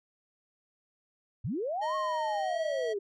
sine linear two-way sweep, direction up then down, 82.41 to 1100 to 386.4 Hz, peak -30 dBFS, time 1.44-2.99 s, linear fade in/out 10 ms, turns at 1.95 s
square tone with pitch glide, 622.3 to 646.1 Hz, D#5 to E5, 0 to -35 cents, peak -34 dBFS, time 1.81-2.94 s, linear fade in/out 20 ms, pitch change +65 cents, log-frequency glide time 2.4-2.62 s
effects low-pass 5000 Hz 12 dB/octave

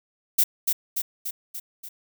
violet noise with echo, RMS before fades -18 dBFS, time 0.38-0.44 s, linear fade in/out 10 ms, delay 290 ms, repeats 5, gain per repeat -4 dB, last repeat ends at 1.89 s, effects none

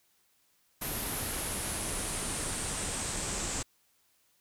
pink noise with low-pass filter sweep, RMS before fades -35 dBFS, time 0.81-3.63 s, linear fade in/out 10 ms, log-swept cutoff 12000 to 7600 Hz, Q 4.6, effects white hiss -70 dBFS RMS until 4.4 s

